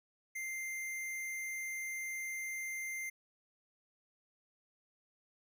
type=tone; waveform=square; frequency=2093 Hz; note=C7; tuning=in tune; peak=-39 dBFS; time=0.35-3.1 s; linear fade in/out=10 ms; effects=none